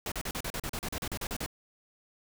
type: noise bursts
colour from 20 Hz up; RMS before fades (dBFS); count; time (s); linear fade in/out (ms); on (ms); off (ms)
pink; -35; 15; 0.06-1.462; 2; 58; 38
effects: none